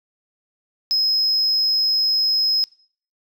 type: tone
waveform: sine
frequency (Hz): 5120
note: D#8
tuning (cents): +49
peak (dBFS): -14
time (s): 0.91-2.64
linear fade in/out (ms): 0
effects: noise-tail reverb RT60 0.5 s tail -24 dB re dry + tanh soft clip ceiling -14 dBFS